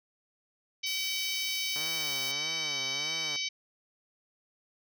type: harmonic tone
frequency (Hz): 762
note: G5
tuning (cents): -49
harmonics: 3 / 4 / 5 / 6 / 7 / 8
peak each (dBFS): -36 / -37 / -38 / -39 / -39 / -40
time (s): 0.83-3.49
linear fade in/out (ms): 10
type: noise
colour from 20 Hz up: blue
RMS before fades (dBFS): -41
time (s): 0.86-2.32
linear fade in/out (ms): 10
type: tone with vibrato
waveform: 5% pulse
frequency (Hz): 147.4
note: D3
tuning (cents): +7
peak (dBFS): -31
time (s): 1.76-3.36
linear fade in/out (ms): 0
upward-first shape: sine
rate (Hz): 1.6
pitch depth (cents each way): 170
effects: none